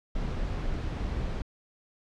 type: noise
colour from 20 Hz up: brown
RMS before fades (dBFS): -31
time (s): 0.15-1.42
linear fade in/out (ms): 5
effects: low-pass 5000 Hz 12 dB/octave